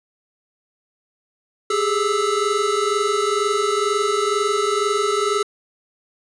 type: tone cluster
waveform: square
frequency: 400.3 / 422.4 / 1313 Hz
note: G4 / G#4 / E6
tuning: +36 / +29 / -7 cents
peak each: -23 dBFS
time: 1.7-5.43 s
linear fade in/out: 5 ms
effects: resampled to 22050 Hz